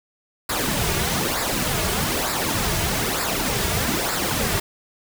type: noise with flanger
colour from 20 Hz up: pink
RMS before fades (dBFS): -23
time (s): 0.49-4.6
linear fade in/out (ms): 5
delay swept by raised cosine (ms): 0.32 to 3.92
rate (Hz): 1.1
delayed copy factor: -0.65
effects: none